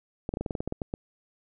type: clicks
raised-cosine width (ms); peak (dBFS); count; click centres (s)
2; -17; 12; 0.291 / 0.339 / 0.371 / 0.41 / 0.462 / 0.508 / 0.552 / 0.605 / 0.676 / 0.724 / 0.818 / 0.939
effects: none